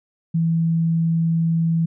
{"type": "tone", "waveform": "sine", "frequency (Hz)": 164.81, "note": "E3", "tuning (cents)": 0, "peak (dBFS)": -16, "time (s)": [0.34, 1.86], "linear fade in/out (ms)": 10, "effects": []}